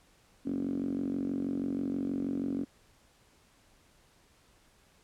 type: tone with band-pass filter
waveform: 5% pulse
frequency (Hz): 46.25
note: F#1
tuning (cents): 0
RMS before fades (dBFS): -33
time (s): 0.45-2.65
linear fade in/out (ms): 20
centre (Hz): 260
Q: 9
effects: pink hiss -64 dBFS RMS until 5.03 s + low-pass 11000 Hz 12 dB/octave